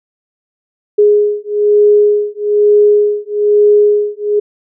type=beating tone pair; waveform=sine; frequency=415.3 / 416.4 Hz; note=G#4 / G#4; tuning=0 / +5 cents; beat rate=1.1 Hz; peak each=-10 dBFS; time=0.98-4.4 s; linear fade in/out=10 ms; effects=none